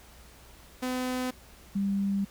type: tone pair in turn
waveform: sawtooth / sine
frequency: 253.7 / 198.04 Hz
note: B3 / G3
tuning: +47 / +18 cents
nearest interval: major third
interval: 429 cents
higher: first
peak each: -25 dBFS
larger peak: neither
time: 0.82-1.31 / 1.75-2.25 s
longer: second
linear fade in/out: 10 ms
effects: added 60 Hz sine -55 dBFS peak until 2.3 s + pink hiss -54 dBFS RMS until 2.3 s